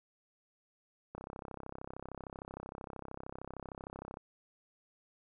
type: click train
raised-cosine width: 1 ms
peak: -29 dBFS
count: 101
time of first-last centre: 1.15-4.171 s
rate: 33.1 Hz
effects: none